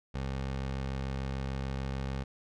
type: tone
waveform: 20% pulse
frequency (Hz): 66.8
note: C2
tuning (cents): +36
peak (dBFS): -28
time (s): 0.14-2.24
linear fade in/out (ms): 10
effects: low-pass 5000 Hz 12 dB/octave